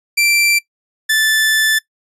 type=tone pair in turn; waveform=sawtooth; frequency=2349 / 1754.2 Hz; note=D7 / A6; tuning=0 / -6 cents; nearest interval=perfect fourth; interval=506 cents; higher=first; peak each=-8 dBFS; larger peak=neither; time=0.17-0.59 / 1.09-1.79 s; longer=second; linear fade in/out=10 ms; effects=noise-tail reverb RT60 0.1 s tail -20 dB re dry + resampled to 32000 Hz